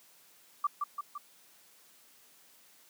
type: tone with echo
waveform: sine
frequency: 1169 Hz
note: D6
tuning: 8 cents flat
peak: -25 dBFS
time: 0.64-0.67 s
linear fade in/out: 5 ms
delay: 170 ms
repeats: 3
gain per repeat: -4 dB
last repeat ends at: 1.18 s
effects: white hiss -61 dBFS RMS until 2.89 s + high-pass 150 Hz 12 dB/octave